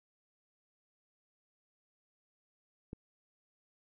click, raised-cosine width 3 ms, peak -29 dBFS, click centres 2.931 s, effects none

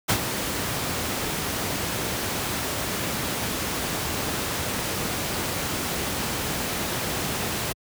pink noise with ADSR envelope, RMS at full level -19 dBFS, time 0.08-7.73 s, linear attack 18 ms, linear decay 79 ms, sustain -8 dB, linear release 13 ms, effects high-pass 80 Hz 12 dB/octave

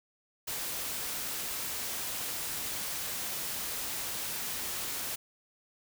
white noise, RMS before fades -36 dBFS, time 0.47-5.16 s, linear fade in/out 10 ms, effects none

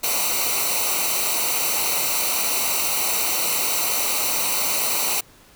white noise with comb filter, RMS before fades -22 dBFS, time 0.03-5.21 s, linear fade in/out 10 ms, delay 0.59 ms, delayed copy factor -0.8, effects pink hiss -51 dBFS RMS until 5.55 s

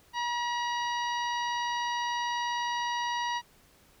harmonic tone with a mistuned harmonic, 959 Hz, A#5, 49 cents sharp, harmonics 1 / 2 / 3 / 4 / 5 / 6, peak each -30 / -36 / -40 / -42 / -44 / -46 dBFS, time 0.13-3.42 s, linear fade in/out 50 ms, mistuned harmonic 5, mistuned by -45 cents, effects pink hiss -61 dBFS RMS until 4 s

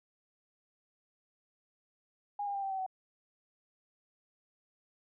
sine tone with pitch steps, 818 / 804.9 / 792 / 779.3 / 766.8 / 754.5 Hz, G#5 / G5 / G5 / G5 / G5 / F#5, -26 / +46 / +18 / -10 / -38 / +34 cents, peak -33 dBFS, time 2.39-2.864 s, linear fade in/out 5 ms, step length 79 ms, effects none

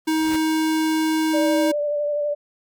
pink noise with exponential growth, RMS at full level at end -30 dBFS, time 0.05-0.36 s, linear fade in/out 1 ms, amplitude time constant 67 ms
square tone, 315.9 Hz, D#4, 26 cents sharp, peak -19 dBFS, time 0.07-1.72 s, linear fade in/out 10 ms
sine tone with vibrato, 587.3 Hz, D5, in tune, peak -20 dBFS, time 1.33-2.35 s, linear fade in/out 20 ms, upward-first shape sine, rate 12 Hz, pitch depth 21 cents each way
effects none

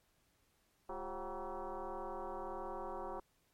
sine tone with frequency modulation, 207.7 Hz, G#3, in tune, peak -40 dBFS, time 0.89-3.2 s, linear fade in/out 5 ms, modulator 187 Hz, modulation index 5.1, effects pink hiss -75 dBFS RMS until 3.53 s + MP3 64 kbps

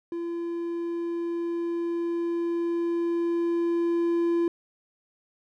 triangle tone with level ramp, 340.2 Hz, F4, 45 cents flat, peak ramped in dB -27 to -19 dBFS, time 0.12-4.48 s, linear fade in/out 2 ms, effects none

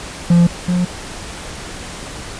triangle tone pair in turn, 172.4 / 178.52 Hz, F3 / F3, -22 / +38 cents, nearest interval minor second, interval 60 cents, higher second, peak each -5 / -11 dBFS, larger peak first, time 0.3-0.47 / 0.68-0.85 s, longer neither, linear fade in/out 5 ms, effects pink hiss -30 dBFS RMS until 2.39 s + resampled to 22050 Hz

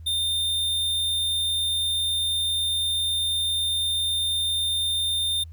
square tone, 3622 Hz, A7, 49 cents sharp, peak -23 dBFS, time 0.06-5.44 s, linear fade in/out 10 ms, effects added 81 Hz sine -38 dBFS peak until 5.52 s + pink hiss -68 dBFS RMS until 5.52 s

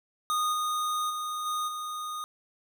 square tone with level steps, 1233 Hz, D#6, 16 cents flat, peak -26 / -28 / -32 / -29 / -34 dBFS, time 0.3-2.24 s, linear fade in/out 0 ms, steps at 0.52 / 1.09 / 1.45 / 1.67 s, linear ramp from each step 20 ms, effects none

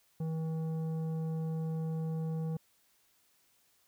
sine tone with tanh clipping, 160.5 Hz, E3, 46 cents flat, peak -34 dBFS, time 0.2-2.57 s, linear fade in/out 5 ms, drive 10 dB, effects white hiss -70 dBFS RMS until 3.87 s

